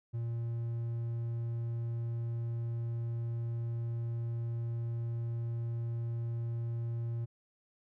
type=tone; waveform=triangle; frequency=116.7 Hz; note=A#2; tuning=2 cents sharp; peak=-31 dBFS; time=0.13-7.26 s; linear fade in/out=20 ms; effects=none